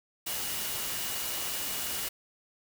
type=tone in noise; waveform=sine; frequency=2891 Hz; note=F#7; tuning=41 cents flat; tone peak=-44 dBFS; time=0.26-2.09 s; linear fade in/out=10 ms; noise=white; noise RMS=-34 dBFS; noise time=0.26-2.09 s; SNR=-13 dB; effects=none